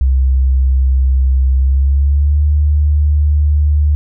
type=tone with pitch glide; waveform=sine; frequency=65.6 to 74.06 Hz; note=C2 to D2; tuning=+5 to +15 cents; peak=-8 dBFS; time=0.01-3.95 s; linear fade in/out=0 ms; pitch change=+210 cents; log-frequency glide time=1.56-2.42 s; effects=none